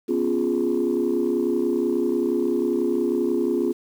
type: chord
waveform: sine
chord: C# dominant seventh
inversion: third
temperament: equal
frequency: 246.9 / 277.2 / 349.2 / 415.3 Hz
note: B3 / C#4 / E#4 / G#4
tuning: 0 / 0 / 0 / 0 cents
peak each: -25 / -26 / -22 / -25 dBFS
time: 0.08-3.73 s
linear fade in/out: 20 ms
effects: tanh soft clip ceiling -13 dBFS + 8-bit